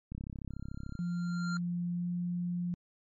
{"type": "click train", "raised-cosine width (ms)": 5, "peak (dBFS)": -28, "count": 29, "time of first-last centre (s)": [0.12, 0.953], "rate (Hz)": 33.6}
{"type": "tone with exponential growth", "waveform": "square", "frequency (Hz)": 1388, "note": "F6", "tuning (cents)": -11, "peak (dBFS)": -36, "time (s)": [0.51, 1.57], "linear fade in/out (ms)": 1, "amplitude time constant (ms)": 230}
{"type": "tone with pitch glide", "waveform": "sine", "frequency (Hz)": [174.61, 175.82], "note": ["F3", "F3"], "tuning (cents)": [0, 12], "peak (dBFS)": -31, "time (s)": [0.99, 2.74], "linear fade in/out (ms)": 0, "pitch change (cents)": 12, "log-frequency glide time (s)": [1.93, 2.07]}
{"effects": ["MP3 32 kbps"]}